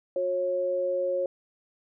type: tone pair together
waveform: sine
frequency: 361.7 / 545 Hz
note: F#4 / C#5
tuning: -39 / -29 cents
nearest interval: perfect fifth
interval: 710 cents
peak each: -33 / -25 dBFS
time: 0.16-1.26 s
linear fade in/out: 2 ms
effects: none